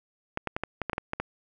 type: clicks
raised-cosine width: 0.5 ms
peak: -14 dBFS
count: 10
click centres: 0.374 / 0.473 / 0.565 / 0.636 / 0.817 / 0.897 / 0.932 / 0.981 / 1.134 / 1.2 s
effects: none